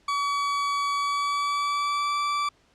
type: tone with pitch glide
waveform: 40% pulse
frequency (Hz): 1137 to 1161.6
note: C#6 to D6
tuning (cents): +44 to -19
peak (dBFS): -23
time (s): 0.08-2.49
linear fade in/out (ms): 5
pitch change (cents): +37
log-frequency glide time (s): 0.94-2.18
effects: pink hiss -62 dBFS RMS until 2.74 s + low-pass 6000 Hz 12 dB/octave